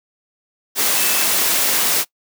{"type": "tone in noise", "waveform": "sine", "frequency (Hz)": 2626, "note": "E7", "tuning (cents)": -7, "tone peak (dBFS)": -27, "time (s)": [0.93, 1.28], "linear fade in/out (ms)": 50, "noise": "white", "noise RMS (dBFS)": -17, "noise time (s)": [0.75, 2.05], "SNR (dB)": -13, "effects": ["noise-tail reverb RT60 0.1 s tail -22 dB re dry", "high-pass 200 Hz 12 dB/octave"]}